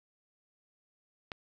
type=click; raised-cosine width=0.3 ms; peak=-22 dBFS; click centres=1.318 s; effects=none